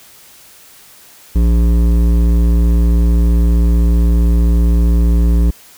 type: tone with hard clipping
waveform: sine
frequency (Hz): 57.7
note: A#1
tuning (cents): -17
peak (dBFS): -10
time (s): 1.35-5.51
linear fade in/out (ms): 10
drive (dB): 12
effects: white hiss -42 dBFS RMS until 5.77 s